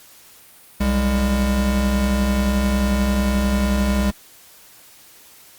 square tone pair together, 63.64 / 202.2 Hz, C2 / G#3, -47 / -46 cents, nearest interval octave + minor sixth, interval 2001 cents, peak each -20 / -20 dBFS, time 0.8-4.11 s, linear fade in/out 10 ms, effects white hiss -47 dBFS RMS until 5.58 s + Opus 48 kbps

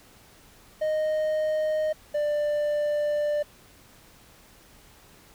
triangle tone pair in turn, 619 / 592.2 Hz, D#5 / D5, -9 / +14 cents, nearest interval minor second, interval 77 cents, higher first, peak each -21 dBFS, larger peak neither, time 0.81-1.93 / 2.14-3.43 s, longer second, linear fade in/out 10 ms, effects pink hiss -54 dBFS RMS until 5.34 s

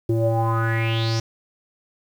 square tone with low-pass filter sweep, 113.3 Hz, A#2, 49 cents flat, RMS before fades -21 dBFS, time 0.09-1.2 s, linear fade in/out 5 ms, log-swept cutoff 380 to 5800 Hz, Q 6.8, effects 8-bit

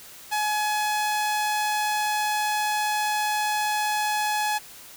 sawtooth tone, 845 Hz, G#5, 30 cents sharp, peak -19 dBFS, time 0.31-4.59 s, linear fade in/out 20 ms, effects white hiss -45 dBFS RMS until 4.96 s

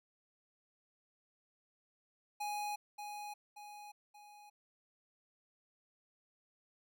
square tone with echo, 830.6 Hz, G#5, in tune, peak -38 dBFS, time 2.4-2.76 s, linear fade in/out 10 ms, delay 580 ms, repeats 3, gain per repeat -6 dB, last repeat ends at 4.5 s, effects none

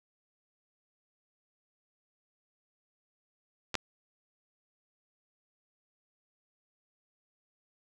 clicks, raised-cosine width 0.2 ms, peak -16 / -11 dBFS, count 2, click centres 3.743 / 3.753 s, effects none

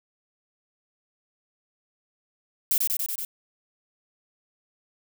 violet noise with echo, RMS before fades -22 dBFS, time 2.71-2.78 s, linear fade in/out 2 ms, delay 94 ms, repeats 5, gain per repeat -2 dB, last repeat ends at 3.25 s, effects none

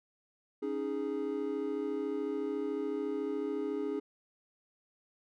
triangle chord, C# suspended second, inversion none, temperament equal, 277.2 / 311.1 / 415.3 Hz, C#4 / D#4 / G#4, 0 / 0 / 0 cents, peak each -36 / -36 / -33 dBFS, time 0.62-4 s, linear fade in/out 10 ms, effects none

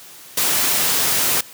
white noise, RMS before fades -18 dBFS, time 0.37-1.41 s, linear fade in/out 5 ms, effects white hiss -41 dBFS RMS until 1.53 s + high-pass 100 Hz 12 dB/octave

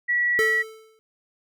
sine tone, 1937 Hz, B6, 34 cents flat, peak -19 dBFS, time 0.08-0.63 s, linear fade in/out 20 ms
square tone with exponential decay, 440 Hz, A4, in tune, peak -20 dBFS, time 0.39-0.99 s, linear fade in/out 0 ms, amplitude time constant 130 ms
effects none

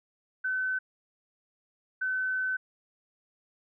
sine tone bursts at uneven times, 1519 Hz, F#6, 45 cents sharp, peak -27 dBFS, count 2, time 0.44-0.79 / 2.01-2.57 s, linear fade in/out 10 ms, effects none

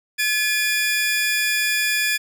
sawtooth tone pair together, 1710.5 / 2419 Hz, A6 / D#7, -49 / -49 cents, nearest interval tritone, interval 600 cents, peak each -18 dBFS, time 0.18-2.18 s, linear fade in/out 20 ms, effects none

